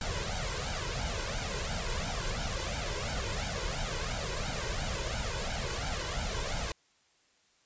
pink noise with flanger, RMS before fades -34 dBFS, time 0.01-6.72 s, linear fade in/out 2 ms, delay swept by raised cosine 1.3 to 2.03 ms, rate 2.9 Hz, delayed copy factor +0.8, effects white hiss -68 dBFS RMS until 7.65 s + resampled to 16000 Hz

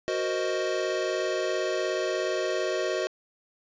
square chord, C half-diminished seventh, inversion second, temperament equal, 370 / 466.2 / 523.3 / 622.3 Hz, Gb4 / Bb4 / C5 / Eb5, 0 / 0 / 0 / 0 cents, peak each -31 / -35 / -34 / -31 dBFS, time 0.08-3.07 s, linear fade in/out 0 ms, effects resampled to 16000 Hz + 9-bit

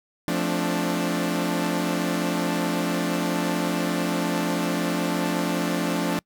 sawtooth chord, D minor seventh, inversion first, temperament equal with one note detuned, 174.61 / 220 / 264.8 / 293.7 Hz, F3 / A3 / C4 / D4, 0 / 0 / +21 / 0 cents, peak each -23 / -26 / -27 / -23 dBFS, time 0.28-6.19 s, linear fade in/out 0 ms, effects noise-tail reverb RT60 0.1 s tail -26 dB re dry

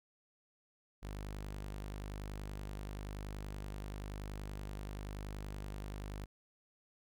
sawtooth tone, 50.5 Hz, G#1, 48 cents flat, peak -38 dBFS, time 1.02-6.26 s, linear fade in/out 20 ms, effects none

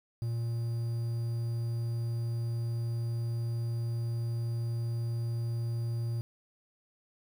triangle tone with quantisation, 116.54 Hz, A#2, in tune, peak -28 dBFS, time 0.22-6.21 s, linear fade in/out 0 ms, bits 9, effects none

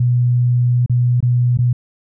sine tone with dropouts, 122.6 Hz, B2, 12 cents flat, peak -11 dBFS, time 0-1.73 s, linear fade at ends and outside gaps 5 ms, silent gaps 0.862-0.896 / 1.205-1.226 / 1.574-1.587 s, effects none

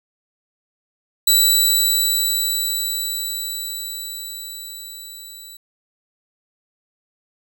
15% pulse tone with level ramp, 3951 Hz, B7, in tune, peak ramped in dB -4 to -30 dBFS, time 1.27-5.57 s, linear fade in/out 5 ms, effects none

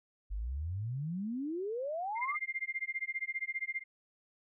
sine exponential sweep, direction up, 46.24 to 1257 Hz, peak -34 dBFS, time 0.3-2.37 s, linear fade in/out 20 ms
sine tone with tremolo, 2100 Hz, C7, 6 cents sharp, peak -31 dBFS, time 2.15-3.84 s, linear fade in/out 50 ms, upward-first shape sine, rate 15 Hz, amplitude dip 100%
effects none

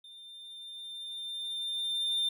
triangle tone with level ramp, 3597 Hz, A7, 37 cents sharp, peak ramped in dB -47 to -25 dBFS, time 0.04-2.29 s, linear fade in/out 5 ms, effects none

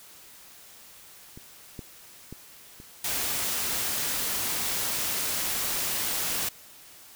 clicks, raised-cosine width 3 ms, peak -30 / -24 / -26 / -33 dBFS, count 4, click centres 1.375 / 1.792 / 2.326 / 2.801 s
white noise, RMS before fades -29 dBFS, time 3.04-6.49 s, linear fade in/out 5 ms
effects white hiss -50 dBFS RMS until 7.15 s

